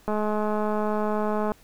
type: click train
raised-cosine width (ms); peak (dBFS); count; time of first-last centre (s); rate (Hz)
1; -14; 306; 0.08-1.519; 212
effects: pink hiss -56 dBFS RMS until 1.63 s

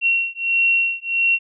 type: beating tone pair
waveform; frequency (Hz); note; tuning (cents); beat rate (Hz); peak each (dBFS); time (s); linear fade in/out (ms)
sine; 2732 / 2733.5; F7 / F7; -39 / -38; 1.5; -19; 0.01-1.39; 50
effects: none

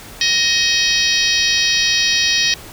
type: harmonic tone with a mistuned harmonic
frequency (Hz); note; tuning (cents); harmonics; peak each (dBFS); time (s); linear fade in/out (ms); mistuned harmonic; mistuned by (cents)
634; D#5; +32; 3 / 4 / 5 / 6 / 7 / 8 / 9; -21 / -21 / -21 / -21 / -21 / -21 / -21; 0.21-2.54; 2; 3; -34
effects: pink hiss -36 dBFS RMS until 2.72 s

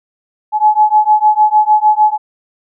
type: beating tone pair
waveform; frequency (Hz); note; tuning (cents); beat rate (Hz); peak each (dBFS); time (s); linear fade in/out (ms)
sine; 849 / 855.6; G#5 / A5; +38 / -49; 6.6; -10; 0.52-2.18; 50
effects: none

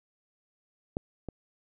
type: clicks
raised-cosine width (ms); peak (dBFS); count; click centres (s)
2; -17 / -23; 2; 0.969 / 1.287
effects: none

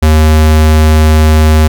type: tone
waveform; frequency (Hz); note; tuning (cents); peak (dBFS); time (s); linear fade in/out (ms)
square; 77.78; D#2; 0; -4; 0.02-1.68; 10
effects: none

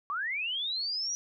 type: linear sweep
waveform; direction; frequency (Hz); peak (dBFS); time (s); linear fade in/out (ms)
sine; up; 1100 to 5870; -30; 0.1-1.15; 0
effects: none

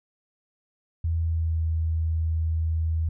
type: tone with pitch glide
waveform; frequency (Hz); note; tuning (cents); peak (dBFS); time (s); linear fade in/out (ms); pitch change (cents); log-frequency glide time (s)
sine; 82.41 to 80.76; E2 to E2; 0 to -35; -22; 1.04-3.09; 5; -35; 1.18-1.62
effects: none

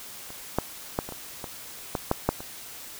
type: clicks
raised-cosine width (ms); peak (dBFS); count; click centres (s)
1; -27 / -8 / -10 / -22 / -23 / -20 / -12 / -7 / -6 / -23; 10; 0.304 / 0.586 / 0.989 / 1.09 / 1.123 / 1.442 / 1.952 / 2.114 / 2.29 / 2.405
effects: white hiss -42 dBFS RMS until 2.99 s

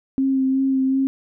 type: tone with vibrato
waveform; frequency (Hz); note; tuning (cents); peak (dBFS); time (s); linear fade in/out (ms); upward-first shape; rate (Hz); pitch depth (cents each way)
sine; 266.2; C4; +30; -16; 0.18-1.07; 0; sine; 2.7; 18
effects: none

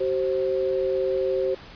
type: tone pair together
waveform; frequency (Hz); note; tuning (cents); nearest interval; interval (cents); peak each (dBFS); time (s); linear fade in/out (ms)
sine; 380.3 / 528; F#4 / C5; +48 / +16; tritone; 568; -24; 0-1.55; 10
effects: pink hiss -44 dBFS RMS until 1.75 s + resampled to 11025 Hz

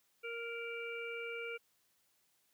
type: harmonic tone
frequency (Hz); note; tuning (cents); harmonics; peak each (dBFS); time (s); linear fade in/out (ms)
466.2; A#4; 0; 1 / 3 / 5 / 6; -43 / -47 / -44 / -52; 0.23-1.58; 20
effects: white hiss -75 dBFS RMS until 2.53 s + high-pass 60 Hz 12 dB/octave

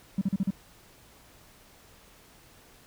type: tone bursts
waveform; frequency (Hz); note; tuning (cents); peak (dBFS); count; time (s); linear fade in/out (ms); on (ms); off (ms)
triangle; 193.5; G3; -22; -19; 5; 0.18-0.506; 5; 34; 39
effects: tanh soft clip ceiling -20 dBFS + pink hiss -56 dBFS RMS until 2.86 s

